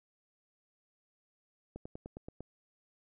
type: slowing click train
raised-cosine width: 2 ms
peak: -30 dBFS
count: 7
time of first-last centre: 1.76-2.406 s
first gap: 95 ms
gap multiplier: 1.05
effects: none